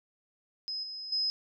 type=tone with level steps; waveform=sine; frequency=5080 Hz; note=D#8; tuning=35 cents sharp; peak=-33 / -38 / -27 dBFS; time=0.68-1.3 s; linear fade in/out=0 ms; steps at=0.83 / 1.12 s; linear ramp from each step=5 ms; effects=none